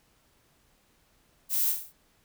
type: noise with echo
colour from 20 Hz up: violet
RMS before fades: -27 dBFS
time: 1.49-1.75 s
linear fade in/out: 50 ms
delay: 45 ms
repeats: 4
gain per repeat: -6 dB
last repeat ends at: 1.93 s
effects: pink hiss -66 dBFS RMS until 2.24 s